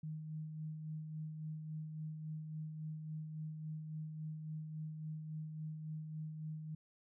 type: tone with tremolo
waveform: sine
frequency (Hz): 155.56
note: D#3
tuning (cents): 0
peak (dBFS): -40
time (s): 0.03-6.75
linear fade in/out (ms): 5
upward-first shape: sine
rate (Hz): 3.6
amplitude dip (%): 40
effects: none